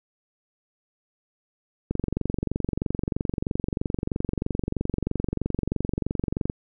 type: click train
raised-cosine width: 3 ms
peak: -12 dBFS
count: 107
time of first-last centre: 1.91-6.499 s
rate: 23.1 Hz
effects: none